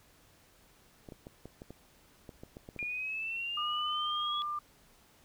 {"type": "clicks", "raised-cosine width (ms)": 2, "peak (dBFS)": -32, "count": 12, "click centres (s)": [1.088, 1.122, 1.269, 1.456, 1.619, 1.706, 2.292, 2.435, 2.569, 2.689, 2.763, 2.828]}
{"type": "exponential sweep", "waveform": "sine", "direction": "up", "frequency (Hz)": [2408, 3382], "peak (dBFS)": -34, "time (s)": [2.79, 4.42], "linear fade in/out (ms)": 0}
{"type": "tone with pitch glide", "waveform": "sine", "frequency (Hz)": [1211, 1195], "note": ["D#6", "D6"], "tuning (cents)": [-47, 30], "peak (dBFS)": -33, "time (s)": [3.57, 4.59], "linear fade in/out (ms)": 5, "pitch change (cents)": -23, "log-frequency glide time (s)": [4.24, 4.34]}
{"effects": ["pink hiss -63 dBFS RMS until 5.24 s"]}